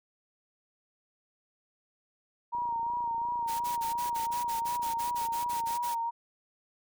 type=tone with vibrato; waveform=sine; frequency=942 Hz; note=A#5; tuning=18 cents sharp; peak=-29 dBFS; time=2.52-6.11 s; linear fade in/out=20 ms; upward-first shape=sine; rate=2.8 Hz; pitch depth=39 cents each way
type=click train; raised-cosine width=2 ms; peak=-39 dBFS; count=91; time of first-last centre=2.55-5.708 s; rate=28.5 Hz
type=noise bursts; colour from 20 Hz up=white; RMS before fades=-41 dBFS; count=15; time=3.47-5.952 s; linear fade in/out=20 ms; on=130 ms; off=38 ms
effects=none